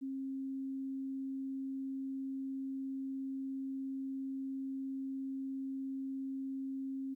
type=tone; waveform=sine; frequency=268.3 Hz; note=C4; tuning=44 cents sharp; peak=-37 dBFS; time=0.01-7.15 s; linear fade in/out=20 ms; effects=13-bit